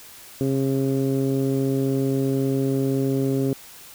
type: tone with low-pass filter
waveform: 15% pulse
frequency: 135.1 Hz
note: C#3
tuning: 44 cents flat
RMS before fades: -22 dBFS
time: 0.41-3.53 s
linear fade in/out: 0 ms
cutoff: 380 Hz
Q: 1.5
effects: white hiss -44 dBFS RMS until 3.94 s